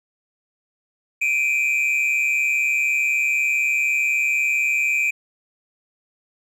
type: tone pair together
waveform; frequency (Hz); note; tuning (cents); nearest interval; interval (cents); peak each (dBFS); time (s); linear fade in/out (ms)
triangle; 2351 / 2491; D7 / D#7; +1 / +1; minor second; 100; -19; 1.21-5.11; 10
effects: none